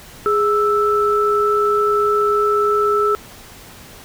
sine tone pair together, 415.3 / 1318.5 Hz, G#4 / E6, 0 / 0 cents, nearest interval octave + minor sixth, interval 2000 cents, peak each -16 dBFS, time 0.26-3.15 s, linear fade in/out 0 ms, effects pink hiss -40 dBFS RMS until 4.04 s

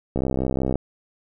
click train, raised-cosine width 2 ms, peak -10 dBFS, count 40, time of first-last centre 0.16-0.756 s, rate 65.4 Hz, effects none

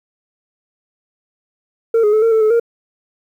sine tone with pitch steps, 456.4 / 418.5 / 432.9 / 456.1 / 442.4 / 431.5 / 466.2 Hz, A#4 / G#4 / A4 / A#4 / A4 / A4 / A#4, -37 / +13 / -28 / -38 / +9 / -34 / 0 cents, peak -7 dBFS, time 1.94-2.598 s, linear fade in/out 5 ms, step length 94 ms, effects tanh soft clip ceiling -9 dBFS + 8-bit

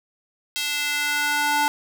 square tone with high-pass filter sweep, 293.2 Hz, D4, 3 cents flat, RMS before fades -23 dBFS, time 0.56-1.68 s, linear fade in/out 0 ms, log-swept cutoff 3100 to 840 Hz, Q 1.6, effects 8-bit

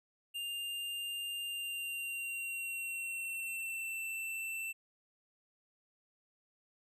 square tone with pitch glide, 2801 to 2676 Hz, F7 to E7, +4 to +25 cents, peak -38 dBFS, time 0.34-4.73 s, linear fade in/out 20 ms, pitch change -79 cents, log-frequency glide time 1.44-4.02 s, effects none

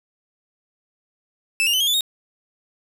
40% pulse tone with pitch steps, 2637 / 2826 / 3029 / 3247 / 3480 / 3729 Hz, E7 / F7 / F#7 / G#7 / A7 / A#7, 0 / +20 / +40 / -40 / -20 / 0 cents, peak -16 dBFS, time 1.6-2.008 s, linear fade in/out 0 ms, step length 68 ms, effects none

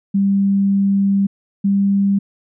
sine tone pair in turn, 197.5 / 198.32 Hz, G3 / G3, +13 / +20 cents, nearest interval unison, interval 7 cents, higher second, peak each -12 dBFS, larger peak neither, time 0.14-1.27 / 1.64-2.19 s, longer first, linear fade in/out 10 ms, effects none

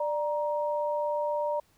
sine tone pair together, 592.2 / 940 Hz, D5 / A#5, +14 / +14 cents, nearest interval minor sixth, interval 800 cents, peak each -28 / -31 dBFS, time 0-1.6 s, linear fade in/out 5 ms, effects pink hiss -66 dBFS RMS until 1.77 s

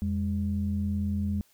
sine tone pair together, 85.6 / 203.6 Hz, F2 / G#3, -34 / -34 cents, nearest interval octave + minor third, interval 1500 cents, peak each -28 dBFS, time 0.02-1.41 s, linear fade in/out 0 ms, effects tanh soft clip ceiling -18 dBFS + white hiss -64 dBFS RMS until 1.53 s

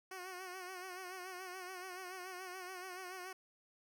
10% pulse tone with vibrato, 368.1 Hz, F#4, 9 cents flat, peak -37 dBFS, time 0.11-3.33 s, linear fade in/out 5 ms, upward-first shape sine, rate 7 Hz, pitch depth 58 cents each way, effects none

